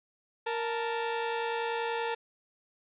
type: tone pair together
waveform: sawtooth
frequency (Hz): 465.2 / 880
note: A#4 / A5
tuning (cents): -4 / 0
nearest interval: major seventh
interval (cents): 1104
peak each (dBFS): -28 / -30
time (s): 0.46-2.15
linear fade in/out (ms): 10
effects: resampled to 8000 Hz + 10-bit